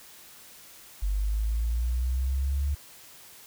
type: linear sweep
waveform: sine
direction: up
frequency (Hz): 48.08 to 72.1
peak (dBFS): -24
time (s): 1.02-2.75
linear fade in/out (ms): 10
effects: white hiss -50 dBFS RMS until 3.46 s